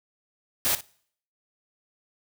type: noise with echo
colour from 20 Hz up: white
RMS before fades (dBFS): -24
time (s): 0.65-0.75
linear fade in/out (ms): 0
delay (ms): 58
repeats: 1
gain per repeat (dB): -15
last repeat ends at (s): 0.808
effects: noise-tail reverb RT60 0.6 s tail -24 dB re dry